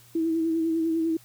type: tone with vibrato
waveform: sine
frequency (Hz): 326.1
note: E4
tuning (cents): -19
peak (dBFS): -22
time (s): 0.15-1.17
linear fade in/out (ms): 5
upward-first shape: sine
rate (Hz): 10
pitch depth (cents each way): 31
effects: added 119 Hz sine -56 dBFS peak until 1.24 s + white hiss -55 dBFS RMS until 1.24 s